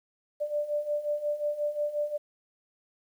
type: beating tone pair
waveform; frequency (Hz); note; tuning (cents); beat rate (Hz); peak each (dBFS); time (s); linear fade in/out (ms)
sine; 587.3 / 592.9; D5 / D5; 0 / +16; 5.6; -33 / -29; 0.4-2.18; 20
effects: 10-bit